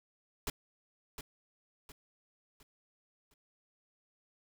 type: noise with echo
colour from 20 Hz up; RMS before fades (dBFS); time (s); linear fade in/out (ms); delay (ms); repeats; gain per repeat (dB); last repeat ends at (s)
pink; -36; 0.47-0.5; 2; 710; 4; -8; 3.34
effects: none